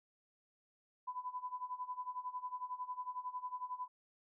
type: tone with tremolo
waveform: sine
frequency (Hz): 1000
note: B5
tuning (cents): +21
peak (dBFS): -37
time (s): 1.07-3.88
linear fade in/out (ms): 10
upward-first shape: sine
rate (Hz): 11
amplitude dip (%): 85
effects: none